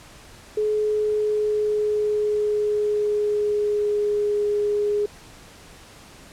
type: tone with pitch glide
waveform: sine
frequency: 425.4 to 414.5 Hz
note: G#4 to G#4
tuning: +42 to -3 cents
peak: -19 dBFS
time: 0.57-5.06 s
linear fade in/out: 5 ms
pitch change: -45 cents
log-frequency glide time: 0.68-4.42 s
effects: pink hiss -46 dBFS RMS until 6.32 s + low-pass 10000 Hz 12 dB/octave